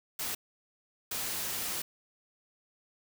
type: noise bursts at uneven times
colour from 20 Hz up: white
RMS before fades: -35 dBFS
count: 2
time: 0.19-0.35 / 1.11-1.82 s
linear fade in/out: 5 ms
effects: none